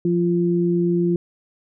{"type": "tone pair together", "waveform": "sine", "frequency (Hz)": [174.61, 346], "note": ["F3", "F4"], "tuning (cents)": [0, -16], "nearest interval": "octave", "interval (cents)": 1184, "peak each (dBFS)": -19, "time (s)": [0.05, 1.16], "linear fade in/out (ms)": 2, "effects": []}